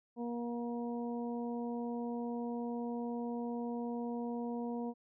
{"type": "harmonic tone", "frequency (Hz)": 237.6, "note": "A#3", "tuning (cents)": 33, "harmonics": [1, 2, 3, 4], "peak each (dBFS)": [-37, -42, -47, -49], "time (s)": [0.16, 4.94], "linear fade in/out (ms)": 50, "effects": []}